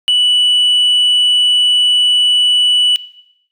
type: tone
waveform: sine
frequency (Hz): 2960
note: F#7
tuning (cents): 0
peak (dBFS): -6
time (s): 0.08-2.96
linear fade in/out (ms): 0
effects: noise-tail reverb RT60 0.8 s tail -19 dB re dry + tanh soft clip ceiling -7 dBFS